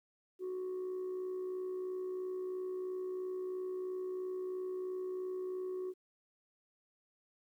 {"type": "tone with amplitude modulation", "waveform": "sine", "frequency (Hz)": 370, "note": "F#4", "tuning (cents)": 0, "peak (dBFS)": -33, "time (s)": [0.39, 5.94], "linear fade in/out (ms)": 50, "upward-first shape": "sine", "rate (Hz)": 63, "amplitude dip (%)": 40, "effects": ["tanh soft clip ceiling -35 dBFS", "12-bit"]}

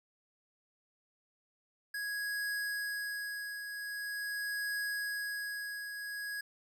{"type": "tone with tremolo", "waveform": "square", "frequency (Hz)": 1661.2, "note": "G#6", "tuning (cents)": 0, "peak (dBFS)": -34, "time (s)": [1.94, 6.41], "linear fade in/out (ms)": 5, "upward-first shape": "triangle", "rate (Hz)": 0.44, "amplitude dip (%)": 55, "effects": []}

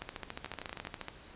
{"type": "two click trains", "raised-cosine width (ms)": 0.3, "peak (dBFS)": [-22, -24], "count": [16, 6], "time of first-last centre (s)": [[0.02, 1.084], [0.46, 0.851]], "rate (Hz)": [14.1, 12.8], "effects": ["pink hiss -53 dBFS RMS until 1.35 s", "resampled to 8000 Hz"]}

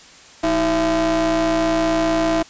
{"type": "ring-modulated tone", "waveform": "45% pulse", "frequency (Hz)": 174.61, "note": "F3", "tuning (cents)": 0, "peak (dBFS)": -13, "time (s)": [0.43, 2.43], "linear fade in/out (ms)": 10, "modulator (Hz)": 494, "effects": ["white hiss -44 dBFS RMS until 2.49 s", "resampled to 16000 Hz"]}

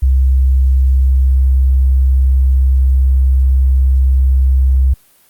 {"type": "tone", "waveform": "sine", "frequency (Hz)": 65.6, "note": "C2", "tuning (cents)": 5, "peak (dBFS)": -7, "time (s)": [0.02, 4.94], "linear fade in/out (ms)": 10, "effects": ["white hiss -50 dBFS RMS until 5.29 s", "Opus 32 kbps"]}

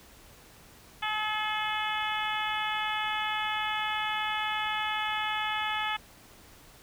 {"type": "harmonic tone", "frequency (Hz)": 428.2, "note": "A4", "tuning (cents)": -47, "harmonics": [2, 3, 4, 5, 6, 7, 8], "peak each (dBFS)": [-33, -35, -36, -37, -38, -38, -39], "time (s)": [1.02, 5.97], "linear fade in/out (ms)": 10, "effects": ["pink hiss -54 dBFS RMS until 6.82 s"]}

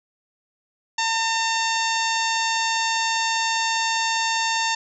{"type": "harmonic tone with a mistuned harmonic", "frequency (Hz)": 905, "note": "A5", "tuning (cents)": 48, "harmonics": [1, 2, 3, 4, 5, 6, 7, 8], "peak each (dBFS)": [-24, -27, -29, -30, -31, -32, -32, -33], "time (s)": [0.98, 4.75], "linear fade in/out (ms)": 5, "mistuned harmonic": 7, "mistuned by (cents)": 25, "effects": []}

